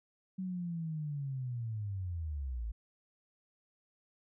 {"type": "linear sweep", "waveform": "sine", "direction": "down", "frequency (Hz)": [189.8, 51.91], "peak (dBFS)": -35, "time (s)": [0.38, 2.72], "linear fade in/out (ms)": 10, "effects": []}